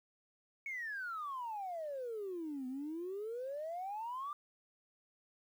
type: exponential two-way sweep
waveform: sine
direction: down then up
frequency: 2238 to 250.2 to 1202 Hz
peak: -38 dBFS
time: 0.66-4.33 s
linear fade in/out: 2 ms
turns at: 2.67 s
effects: tanh soft clip ceiling -34 dBFS + 11-bit